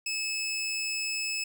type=tone; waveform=20% pulse; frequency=2599 Hz; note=E7; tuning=25 cents flat; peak=-25 dBFS; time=0.06-1.44 s; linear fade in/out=5 ms; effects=none